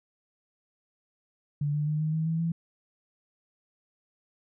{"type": "tone with pitch steps", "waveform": "sine", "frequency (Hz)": [145.7, 148.93, 152.24, 155.62, 159.07, 162.6, 166.21], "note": ["D3", "D3", "D#3", "D#3", "D#3", "E3", "E3"], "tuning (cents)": [-13, 25, -37, 1, 39, -23, 15], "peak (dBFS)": -25, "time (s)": [1.61, 2.52], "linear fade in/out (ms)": 5, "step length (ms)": 130, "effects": []}